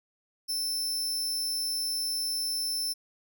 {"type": "tone", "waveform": "sawtooth", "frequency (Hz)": 5320, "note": "E8", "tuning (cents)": 15, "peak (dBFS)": -26, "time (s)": [0.48, 2.94], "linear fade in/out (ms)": 20, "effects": []}